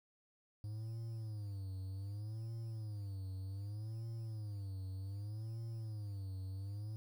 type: tone with vibrato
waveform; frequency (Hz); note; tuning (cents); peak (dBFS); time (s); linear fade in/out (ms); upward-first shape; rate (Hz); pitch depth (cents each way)
triangle; 103.83; G#2; 0; -39; 0.64-6.96; 0; sine; 0.65; 160
effects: 11-bit